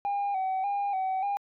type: tone with vibrato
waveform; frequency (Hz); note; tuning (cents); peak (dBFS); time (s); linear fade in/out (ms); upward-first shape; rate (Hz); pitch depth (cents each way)
sine; 782; G5; -4; -24; 0.05-1.37; 0; square; 1.7; 54
effects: tanh soft clip ceiling -25 dBFS